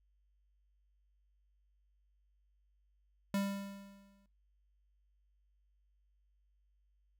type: tone with exponential decay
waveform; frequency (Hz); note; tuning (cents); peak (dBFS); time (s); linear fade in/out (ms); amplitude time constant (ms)
square; 198.3; G3; +20; -31; 3.34-4.26; 2; 200
effects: noise-tail reverb RT60 0.2 s tail -17 dB re dry + added 50 Hz sine -70 dBFS peak until 7.19 s